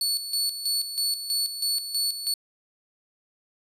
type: tone with tremolo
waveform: sawtooth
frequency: 4435 Hz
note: C#8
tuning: in tune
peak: -20 dBFS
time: 0.01-2.34 s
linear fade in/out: 2 ms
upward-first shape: square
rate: 3.1 Hz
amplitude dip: 65%
effects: resampled to 32000 Hz